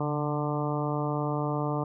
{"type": "harmonic tone with a mistuned harmonic", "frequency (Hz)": 148.5, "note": "D3", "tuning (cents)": 20, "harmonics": [1, 2, 3, 4, 5, 6, 7, 8], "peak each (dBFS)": [-30, -33, -35, -36, -37, -38, -38, -39], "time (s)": [0, 1.84], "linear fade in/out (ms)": 5, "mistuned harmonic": 1, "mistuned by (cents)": -51, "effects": []}